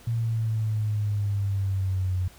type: exponential sweep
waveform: sine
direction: down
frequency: 116.54 to 90.7 Hz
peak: -23 dBFS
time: 0.07-2.28 s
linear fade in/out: 5 ms
effects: added 60 Hz sine -53 dBFS peak until 2.38 s + pink hiss -52 dBFS RMS until 2.38 s